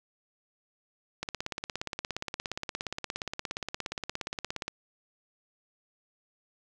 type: click train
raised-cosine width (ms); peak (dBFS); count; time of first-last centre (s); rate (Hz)
0.2; -16; 60; 1.23-4.68; 17.1
effects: none